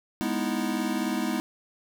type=chord; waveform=square; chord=E major seventh; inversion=first; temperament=equal; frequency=207.7 / 246.9 / 311.1 / 329.6 Hz; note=G#3 / B3 / D#4 / E4; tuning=0 / 0 / 0 / 0 cents; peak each=-32 / -31 / -33 / -34 dBFS; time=0.21-1.4 s; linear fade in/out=0 ms; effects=none